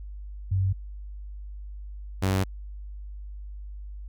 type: tone pair in turn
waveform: sine / sawtooth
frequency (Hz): 95.3 / 95.3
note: G2 / G2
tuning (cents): -48 / -48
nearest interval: unison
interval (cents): 0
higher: neither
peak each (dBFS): -21 / -18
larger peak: second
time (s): 0.51-0.73 / 2.22-2.44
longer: neither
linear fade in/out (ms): 10
effects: added 50 Hz sine -36 dBFS peak until 4.08 s